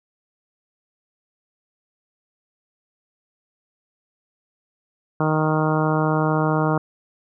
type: harmonic tone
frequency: 155.56 Hz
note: D#3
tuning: in tune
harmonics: 1 / 2 / 3 / 4 / 5 / 6 / 7 / 8 / 9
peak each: -21 / -24 / -26 / -27 / -28 / -29 / -29 / -30 / -31 dBFS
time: 5.2-6.78 s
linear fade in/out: 2 ms
effects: none